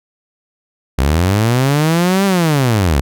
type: linear two-way sweep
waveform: sawtooth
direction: up then down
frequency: 61.74 to 199.8 to 61.74 Hz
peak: -7 dBFS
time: 0.98-3.01 s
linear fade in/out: 10 ms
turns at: 2.25 s
effects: none